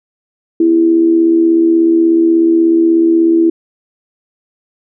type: tone with amplitude modulation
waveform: sine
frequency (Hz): 331.9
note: E4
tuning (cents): +12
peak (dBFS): -4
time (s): 0.6-3.5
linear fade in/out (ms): 5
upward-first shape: sine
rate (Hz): 76.5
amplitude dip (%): 50
effects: none